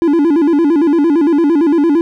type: tone with vibrato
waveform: triangle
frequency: 311.1 Hz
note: D#4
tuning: in tune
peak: -6 dBFS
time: 0.02-2.01 s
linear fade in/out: 0 ms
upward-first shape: square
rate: 8.8 Hz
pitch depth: 140 cents each way
effects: none